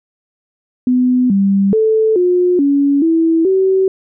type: tone with pitch steps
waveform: sine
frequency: 251 / 196.8 / 439.1 / 358.7 / 281.9 / 327.2 / 380.9 Hz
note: B3 / G3 / A4 / F4 / C#4 / E4 / G4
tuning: +28 / +7 / -4 / +46 / +29 / -13 / -50 cents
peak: -9 dBFS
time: 0.87-3.88 s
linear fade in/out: 2 ms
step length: 430 ms
effects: none